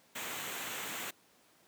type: noise with comb filter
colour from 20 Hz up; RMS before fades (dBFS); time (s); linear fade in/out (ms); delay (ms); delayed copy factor
pink; -40; 0.15-1.11; 10; 0.2; -0.55
effects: pink hiss -65 dBFS RMS until 1.67 s + high-pass 200 Hz 12 dB/octave